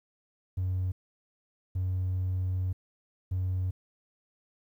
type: tone bursts at uneven times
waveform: triangle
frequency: 92.5 Hz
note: F#2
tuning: in tune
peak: -24 dBFS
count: 3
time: 0.57-0.92 / 1.75-2.73 / 3.31-3.71 s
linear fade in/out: 10 ms
effects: tanh soft clip ceiling -23 dBFS + 11-bit